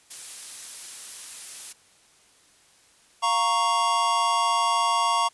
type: noise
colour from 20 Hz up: blue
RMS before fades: -36 dBFS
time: 0.1-1.73 s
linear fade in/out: 10 ms
type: chord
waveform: square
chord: Bb minor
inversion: second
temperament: equal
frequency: 698.5 / 932.3 / 1108.7 Hz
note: F5 / Bb5 / Db6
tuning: 0 / 0 / 0 cents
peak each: -30 / -25 / -24 dBFS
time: 3.22-5.29 s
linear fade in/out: 20 ms
effects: white hiss -58 dBFS RMS until 5.33 s + resampled to 24000 Hz